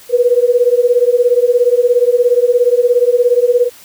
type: beating tone pair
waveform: sine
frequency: 478.9 / 495.9 Hz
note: A#4 / B4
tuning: +47 / +7 cents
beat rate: 17 Hz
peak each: -11 dBFS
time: 0.09-3.7 s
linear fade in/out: 50 ms
effects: white hiss -40 dBFS RMS until 3.84 s